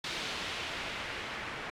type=noise with low-pass filter sweep; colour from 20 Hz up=white; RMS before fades=-39 dBFS; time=0.04-1.7 s; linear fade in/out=2 ms; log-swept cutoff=3800 to 1900 Hz; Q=1.3; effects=AAC 64 kbps